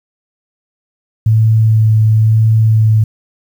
sine tone with vibrato, 110 Hz, A2, in tune, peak -6 dBFS, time 1.26-3.04 s, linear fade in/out 5 ms, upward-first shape sine, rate 1 Hz, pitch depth 12 cents each way, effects 7-bit

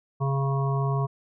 harmonic tone with a mistuned harmonic, 137.5 Hz, C#3, 14 cents flat, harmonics 1 / 3 / 5 / 7 / 8, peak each -23 / -33 / -35 / -36 / -34 dBFS, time 0.2-1.07 s, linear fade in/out 20 ms, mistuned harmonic 1, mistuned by -16 cents, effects none

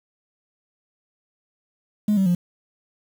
sine tone with pitch steps, 209.7 / 192.3 / 176.34 Hz, G#3 / G3 / F3, +17 / -33 / +17 cents, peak -14 dBFS, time 2.08-2.35 s, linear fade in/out 5 ms, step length 90 ms, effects tanh soft clip ceiling -14 dBFS + 7-bit

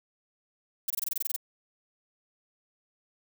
violet noise bursts, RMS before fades -29 dBFS, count 11, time 0.88-1.363 s, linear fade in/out 5 ms, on 23 ms, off 23 ms, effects none

